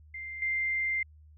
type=tone with level steps; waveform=sine; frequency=2093 Hz; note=C7; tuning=in tune; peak=-37 / -27 dBFS; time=0.14-1.03 s; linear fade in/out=5 ms; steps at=0.42 s; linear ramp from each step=2 ms; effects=added 76 Hz sine -52 dBFS peak until 1.37 s